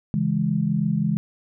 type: chord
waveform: sine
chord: C# minor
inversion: none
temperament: equal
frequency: 138.59 / 164.81 / 207.7 Hz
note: C#3 / E3 / G#3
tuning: 0 / 0 / 0 cents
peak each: -26 / -23 / -23 dBFS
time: 0.14-1.17 s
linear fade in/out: 0 ms
effects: none